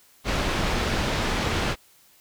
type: low-pass noise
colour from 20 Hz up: pink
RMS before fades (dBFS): -25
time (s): 0.24-1.76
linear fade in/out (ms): 50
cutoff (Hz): 4400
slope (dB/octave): 12
effects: white hiss -57 dBFS RMS until 2.2 s